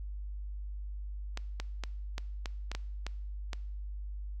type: clicks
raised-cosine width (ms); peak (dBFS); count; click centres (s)
0.2; -20; 9; 1.374 / 1.6 / 1.837 / 2.181 / 2.458 / 2.716 / 2.75 / 3.066 / 3.532
effects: noise-tail reverb RT60 0.7 s tail -21 dB re dry + added 50 Hz sine -37 dBFS peak until 4.4 s